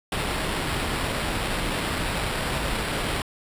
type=noise with sample-and-hold; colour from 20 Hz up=pink; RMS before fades=-27 dBFS; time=0.12-3.22 s; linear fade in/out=2 ms; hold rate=6300 Hz; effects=resampled to 32000 Hz